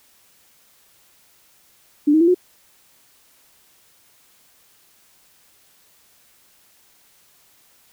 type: tone with pitch steps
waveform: sine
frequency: 293.7 / 314.8 / 337.4 / 361.6 Hz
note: D4 / D#4 / E4 / F#4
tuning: 0 / +20 / +40 / -40 cents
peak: -11 dBFS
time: 2.07-2.346 s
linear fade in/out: 10 ms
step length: 69 ms
effects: white hiss -56 dBFS RMS until 7.92 s